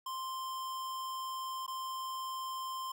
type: tone with dropouts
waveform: square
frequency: 1046.5 Hz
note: C6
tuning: in tune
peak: -38 dBFS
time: 0.06-2.92 s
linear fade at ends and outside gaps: 5 ms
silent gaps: 1.665-1.678 s
effects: none